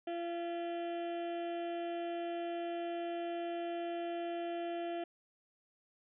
harmonic tone with a mistuned harmonic, 342.2 Hz, F4, 35 cents flat, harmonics 1 / 2 / 4 / 5 / 6 / 7 / 8 / 9 / 10, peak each -39 / -39 / -56 / -56 / -59 / -58 / -58 / -56 / -64 dBFS, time 0.07-5.04 s, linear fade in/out 5 ms, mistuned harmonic 6, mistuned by -61 cents, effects none

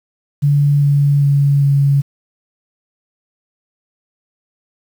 sine tone with pitch steps, 143.9 / 142.66 / 141.43 / 140.21 Hz, D3 / D3 / C#3 / C#3, -35 / -50 / +35 / +20 cents, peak -9 dBFS, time 0.42-2.02 s, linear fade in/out 20 ms, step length 400 ms, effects 7-bit

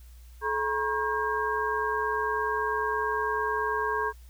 sine tone cluster, 430.8 / 955 / 1084 / 1607 Hz, A4 / A#5 / C#6 / G6, -37 / +42 / -39 / +43 cents, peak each -31 dBFS, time 0.41-4.13 s, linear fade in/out 50 ms, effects added 60 Hz sine -46 dBFS peak until 4.29 s + white hiss -61 dBFS RMS until 4.29 s

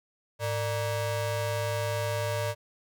35% pulse ring-modulated tone, 349.2 Hz, F4, in tune, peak -23 dBFS, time 0.39-2.55 s, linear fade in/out 50 ms, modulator 243 Hz, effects none

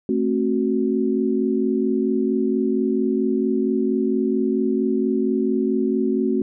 sine chord, F# diminished, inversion first, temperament just, 222 / 266.4 / 370 Hz, A3 / C4 / F#4, +16 / +31 / 0 cents, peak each -22 dBFS, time 0.09-6.42 s, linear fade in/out 2 ms, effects none

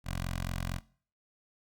10% pulse tone with notch filter, 44.34 Hz, F1, 27 cents sharp, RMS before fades -35 dBFS, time 0.04-0.81 s, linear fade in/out 50 ms, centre 360 Hz, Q 0.51, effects noise-tail reverb RT60 0.5 s tail -22 dB re dry + Opus 48 kbps

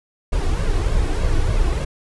brown noise with flanger, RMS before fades -18 dBFS, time 0.32-1.85 s, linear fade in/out 10 ms, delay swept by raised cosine 1.8 to 2.74 ms, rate 3.3 Hz, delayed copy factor +0.6, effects resampled to 24000 Hz

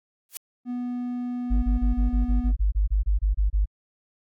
blue noise with exponential growth, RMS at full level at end -28 dBFS, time 0.29-0.37 s, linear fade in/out 1 ms, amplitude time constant 17 ms
triangle tone, 245.6 Hz, B3, 9 cents flat, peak -25 dBFS, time 0.65-2.53 s, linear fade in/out 50 ms
sine tone bursts, 50.3 Hz, G1, 45 cents sharp, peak -18 dBFS, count 14, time 1.5-3.658 s, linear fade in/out 20 ms, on 130 ms, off 26 ms
effects AAC 64 kbps

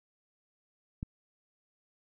click, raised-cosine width 5 ms, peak -23 dBFS, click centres 1.029 s, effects none

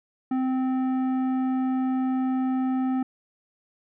sine tone with tanh clipping, 259.4 Hz, C4, 15 cents flat, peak -24 dBFS, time 0.31-3.03 s, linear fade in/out 5 ms, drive 11 dB, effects none

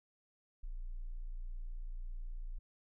sine tone, 29.14 Hz, A#0, in tune, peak -39 dBFS, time 0.63-2.59 s, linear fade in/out 10 ms, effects none

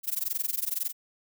violet noise with amplitude modulation, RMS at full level -27 dBFS, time 0.03-0.93 s, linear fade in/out 50 ms, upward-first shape sine, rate 21.9 Hz, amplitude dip 95%, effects none

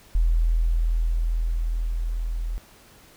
sine tone with level ramp, 41.2 Hz, E1, in tune, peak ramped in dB -16 to -25 dBFS, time 0.15-2.58 s, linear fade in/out 0 ms, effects pink hiss -52 dBFS RMS until 3.16 s

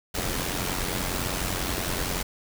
pink noise with amplitude modulation, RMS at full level -26 dBFS, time 0.14-2.23 s, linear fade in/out 10 ms, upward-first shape sine, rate 90.3 Hz, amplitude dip 60%, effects none

